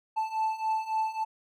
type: beating tone pair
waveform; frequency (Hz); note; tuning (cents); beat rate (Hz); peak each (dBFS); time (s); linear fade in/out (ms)
triangle; 876 / 879.6; A5 / A5; -8 / -1; 3.6; -30 / -27; 0.16-1.25; 20
effects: none